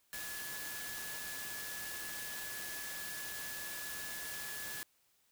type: tone in noise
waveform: sine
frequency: 1705 Hz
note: G#6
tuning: 45 cents sharp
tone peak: -46 dBFS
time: 0.13-4.83 s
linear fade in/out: 0 ms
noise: white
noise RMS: -44 dBFS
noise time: 0.13-4.83 s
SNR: -5 dB
effects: white hiss -73 dBFS RMS until 5.31 s